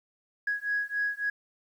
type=beating tone pair; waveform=sine; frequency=1661.2 / 1664.8 Hz; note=G#6 / G#6; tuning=0 / +4 cents; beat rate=3.6 Hz; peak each=-30 dBFS; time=0.47-1.3 s; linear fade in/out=5 ms; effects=tanh soft clip ceiling -20 dBFS + 10-bit